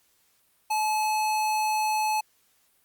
square tone, 860 Hz, A5, 40 cents flat, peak -24 dBFS, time 0.7-2.21 s, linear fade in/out 10 ms, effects white hiss -66 dBFS RMS until 2.84 s + Opus 48 kbps

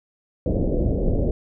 pink low-pass noise, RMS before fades -21 dBFS, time 0.46-1.31 s, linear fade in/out 2 ms, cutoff 590 Hz, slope 48 dB/octave, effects none

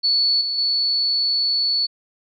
sine tone with level steps, 4435 Hz, C#8, in tune, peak -15 / -21 / -17 dBFS, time 0.03-1.87 s, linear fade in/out 20 ms, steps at 0.41 / 0.58 s, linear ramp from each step 2 ms, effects none

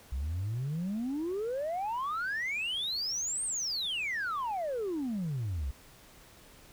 sine exponential two-way sweep, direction up then down, 61.74 to 8870 to 61.74 Hz, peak -29 dBFS, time 0.12-5.71 s, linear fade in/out 5 ms, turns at 3.44 s, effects tanh soft clip ceiling -29 dBFS + pink hiss -56 dBFS RMS until 6.72 s

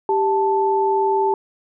sine tone pair together, 392 / 879.1 Hz, G4 / A5, 0 / -2 cents, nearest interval octave + major second, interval 1398 cents, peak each -18 dBFS, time 0.09-1.34 s, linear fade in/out 2 ms, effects none

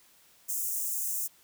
white high-pass noise, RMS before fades -32 dBFS, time 0.48-1.28 s, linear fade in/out 20 ms, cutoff 6300 Hz, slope 48 dB/octave, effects white hiss -61 dBFS RMS until 1.43 s

